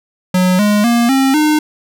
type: tone with pitch steps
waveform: square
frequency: 183.1 / 207.9 / 236.1 / 268.1 / 304.4 Hz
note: F#3 / G#3 / A#3 / C4 / D#4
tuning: -18 / +2 / +22 / +42 / -38 cents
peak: -10 dBFS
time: 0.34-1.59 s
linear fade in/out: 5 ms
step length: 250 ms
effects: none